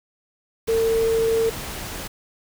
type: tone in noise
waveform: sine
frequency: 452.4 Hz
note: A4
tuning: 48 cents sharp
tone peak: -17 dBFS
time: 0.68-1.5 s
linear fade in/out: 10 ms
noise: pink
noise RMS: -32 dBFS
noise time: 0.67-2.08 s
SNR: +12 dB
effects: none